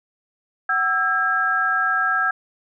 sine tone cluster, 750 / 1326 / 1622 Hz, F#5 / E6 / G#6, +23 / +10 / -41 cents, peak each -27 / -21 / -20 dBFS, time 0.69-2.31 s, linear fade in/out 5 ms, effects none

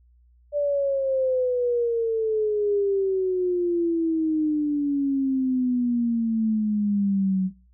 sine exponential sweep, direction down, 587.3 to 185 Hz, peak -20 dBFS, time 0.52-7.51 s, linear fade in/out 50 ms, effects noise-tail reverb RT60 0.3 s tail -19 dB re dry + added 60 Hz sine -54 dBFS peak until 7.73 s

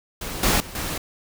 pink noise with level steps, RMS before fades -31 / -19 / -38 / -28 dBFS, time 0.21-0.98 s, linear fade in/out 5 ms, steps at 0.43 / 0.6 / 0.75 s, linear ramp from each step 2 ms, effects none

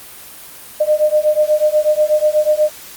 sine beating tone pair, 604 / 612.2 Hz, D5 / D#5, +48 / -28 cents, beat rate 8.2 Hz, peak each -14 dBFS, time 0.8-2.7 s, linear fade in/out 10 ms, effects white hiss -36 dBFS RMS until 2.96 s + Opus 32 kbps

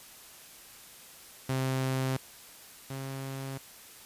sawtooth tone pair in turn, 131.6 / 134.83 Hz, C3 / C#3, +10 / -48 cents, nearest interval unison, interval 42 cents, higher second, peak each -24 / -32 dBFS, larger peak first, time 1.49-2.17 / 2.9-3.58 s, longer neither, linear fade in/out 5 ms, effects white hiss -51 dBFS RMS until 4.05 s + resampled to 32000 Hz

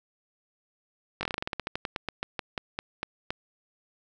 slowing click train, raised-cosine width 0.3 ms, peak -14 dBFS, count 22, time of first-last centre 1.21-3.305 s, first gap 20 ms, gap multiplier 1.14, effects none

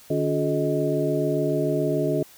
sine tone cluster, 149.9 / 281.6 / 359.7 / 426.6 / 624 Hz, D3 / C#4 / F#4 / G#4 / D#5, +36 / +27 / -49 / +46 / +5 cents, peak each -27 dBFS, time 0.1-2.23 s, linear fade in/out 5 ms, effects white hiss -50 dBFS RMS until 2.37 s

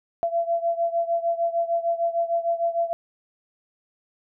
sine beating tone pair, 675 / 681.6 Hz, E5 / F5, +41 / -42 cents, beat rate 6.6 Hz, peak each -23 / -26 dBFS, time 0.23-2.93 s, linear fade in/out 0 ms, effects none

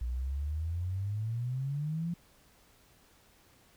sine exponential sweep, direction up, 58.27 to 174.61 Hz, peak -31 dBFS, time 0.01-2.14 s, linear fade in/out 5 ms, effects pink hiss -63 dBFS RMS until 3.76 s

